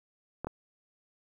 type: clicks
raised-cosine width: 1 ms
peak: -21 dBFS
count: 2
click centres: 0.446 / 0.47 s
effects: 10-bit